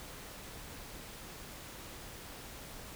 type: silence
effects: pink hiss -48 dBFS RMS until 2.95 s